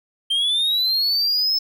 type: linear sweep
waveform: triangle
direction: up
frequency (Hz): 3136 to 5270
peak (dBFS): -16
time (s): 0.3-1.59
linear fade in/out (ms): 10
effects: none